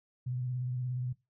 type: tone with vibrato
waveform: sine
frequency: 125.5 Hz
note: B2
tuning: 28 cents sharp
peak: -32 dBFS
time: 0.26-1.13 s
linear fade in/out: 10 ms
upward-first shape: sine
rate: 17 Hz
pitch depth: 44 cents each way
effects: noise-tail reverb RT60 0.2 s tail -17 dB re dry